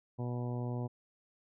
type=harmonic tone; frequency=122.2 Hz; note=B2; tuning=18 cents flat; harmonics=1 / 2 / 3 / 4 / 5 / 6 / 7 / 8; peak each=-35 / -41 / -45 / -47 / -49 / -51 / -52 / -53 dBFS; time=0.18-0.88 s; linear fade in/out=20 ms; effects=none